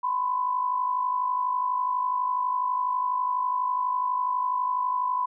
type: tone pair together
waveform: sine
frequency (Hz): 998.9 / 1051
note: B5 / C6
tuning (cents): +19 / +7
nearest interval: minor second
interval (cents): 88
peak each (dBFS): -24 / -31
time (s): 0.03-5.26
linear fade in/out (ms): 10
effects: none